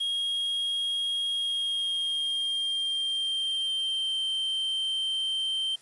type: tone with pitch glide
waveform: triangle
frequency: 3268 to 3128 Hz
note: G#7 to G7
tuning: -29 to -4 cents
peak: -25 dBFS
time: 0-5.76 s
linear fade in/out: 10 ms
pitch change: -75 cents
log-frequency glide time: 1.32-4.19 s
effects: white hiss -56 dBFS RMS until 5.81 s + resampled to 24000 Hz